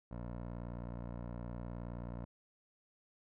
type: tone with low-pass filter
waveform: 15% pulse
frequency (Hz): 59.2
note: A#1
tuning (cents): +27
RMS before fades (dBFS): -44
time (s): 0.11-2.25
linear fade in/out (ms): 5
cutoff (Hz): 1000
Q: 0.95
effects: none